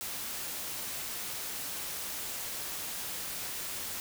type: noise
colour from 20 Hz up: white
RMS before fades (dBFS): -38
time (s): 0.01-4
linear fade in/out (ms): 0
effects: none